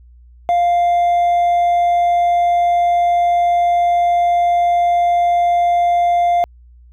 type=tone with hard clipping; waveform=sine; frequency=698.5 Hz; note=F5; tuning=in tune; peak=-12 dBFS; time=0.49-6.44 s; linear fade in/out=0 ms; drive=2 dB; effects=added 60 Hz sine -41 dBFS peak until 6.92 s